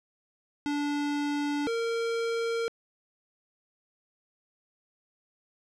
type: tone pair in turn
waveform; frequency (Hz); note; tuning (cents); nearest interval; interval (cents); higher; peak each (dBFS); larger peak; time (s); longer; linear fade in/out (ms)
square; 290.4 / 461; D4 / A#4; -19 / -19; minor sixth; 800; second; -28; neither; 0.66-1.67 / 1.67-2.68; neither; 0
effects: low-pass 6000 Hz 12 dB/octave